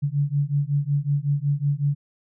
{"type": "beating tone pair", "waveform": "sine", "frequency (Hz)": [140.7, 146.1], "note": ["C#3", "D3"], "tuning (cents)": [26, -9], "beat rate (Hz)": 5.4, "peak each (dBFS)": -23, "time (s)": [0.02, 1.95], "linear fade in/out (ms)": 20, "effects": []}